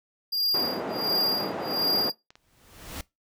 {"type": "tone with tremolo", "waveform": "square", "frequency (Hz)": 4806, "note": "D8", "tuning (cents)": 39, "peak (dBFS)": -21, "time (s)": [0.32, 2.12], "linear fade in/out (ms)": 10, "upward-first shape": "sine", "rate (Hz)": 1.4, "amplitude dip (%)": 100}
{"type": "band-pass noise", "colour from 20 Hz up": "white", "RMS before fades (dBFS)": -32, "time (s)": [0.54, 2.1], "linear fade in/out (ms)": 5, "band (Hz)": [220, 670], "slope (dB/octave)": 12}
{"type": "clicks", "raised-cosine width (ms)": 0.2, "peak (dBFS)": -31, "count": 3, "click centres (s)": [1.077, 2.305, 2.355]}
{"type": "noise with exponential growth", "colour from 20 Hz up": "pink", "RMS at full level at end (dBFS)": -34, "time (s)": [2.36, 3.01], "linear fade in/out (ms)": 2, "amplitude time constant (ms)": 140}
{"effects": ["noise-tail reverb RT60 0.2 s tail -21 dB re dry"]}